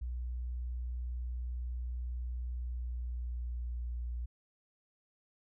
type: tone with pitch glide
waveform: sine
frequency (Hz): 61 to 59.85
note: B1 to A#1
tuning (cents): -21 to +46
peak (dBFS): -35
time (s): 0.01-4.26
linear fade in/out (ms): 10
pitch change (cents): -33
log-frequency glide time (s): 2.54-3.88
effects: none